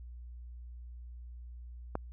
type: click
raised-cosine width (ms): 1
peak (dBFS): -19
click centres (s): 1.954
effects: added 60 Hz sine -44 dBFS peak until 2.12 s